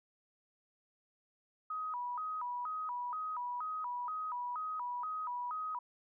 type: tone with vibrato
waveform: sine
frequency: 1108.7 Hz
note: C#6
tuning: in tune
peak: -36 dBFS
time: 1.7-5.79 s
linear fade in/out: 5 ms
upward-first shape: square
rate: 2.1 Hz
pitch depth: 220 cents each way
effects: none